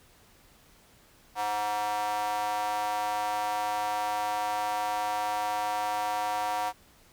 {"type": "tone with high-pass filter", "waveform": "square", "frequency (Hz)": 104.8, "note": "G#2", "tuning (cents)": 16, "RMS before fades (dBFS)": -30, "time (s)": [1.35, 6.73], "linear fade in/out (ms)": 50, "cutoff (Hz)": 820, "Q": 8.8, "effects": ["pink hiss -59 dBFS RMS until 7.12 s"]}